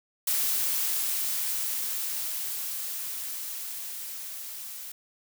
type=noise with level ramp; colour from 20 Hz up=blue; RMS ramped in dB=-26 to -40 dBFS; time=0.27-4.92 s; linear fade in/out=5 ms; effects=none